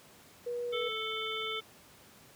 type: tone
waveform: sine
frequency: 482.9 Hz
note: B4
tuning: 39 cents flat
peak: -33 dBFS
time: 0.46-0.89 s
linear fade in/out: 10 ms
type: harmonic tone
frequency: 440 Hz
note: A4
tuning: in tune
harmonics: 1 / 3 / 5 / 7 / 8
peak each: -40 / -40 / -40 / -40 / -40 dBFS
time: 0.72-1.61 s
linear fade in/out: 20 ms
effects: pink hiss -57 dBFS RMS until 2.35 s + high-pass 100 Hz 12 dB/octave